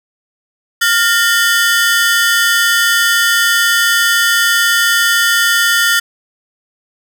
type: ring-modulated tone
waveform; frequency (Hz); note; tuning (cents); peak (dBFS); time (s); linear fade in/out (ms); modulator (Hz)
sawtooth; 1618; G#6; -46; -3; 0.81-6; 10; 211
effects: none